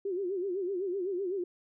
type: tone with vibrato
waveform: sine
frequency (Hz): 375.4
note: F#4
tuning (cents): +25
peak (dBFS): -30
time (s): 0.05-1.44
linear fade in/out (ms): 5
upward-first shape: sine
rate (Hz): 7.9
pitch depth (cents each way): 130
effects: none